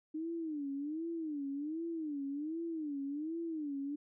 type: tone with vibrato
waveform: sine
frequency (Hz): 304.7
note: D#4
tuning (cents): -36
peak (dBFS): -36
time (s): 0.14-3.96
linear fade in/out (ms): 10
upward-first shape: sine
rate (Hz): 1.3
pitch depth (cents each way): 170
effects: none